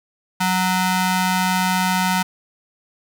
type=ring-modulated tone; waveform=sawtooth; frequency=554.4 Hz; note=C#5; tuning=in tune; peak=-10 dBFS; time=0.4-2.23 s; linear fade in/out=10 ms; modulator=370 Hz; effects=none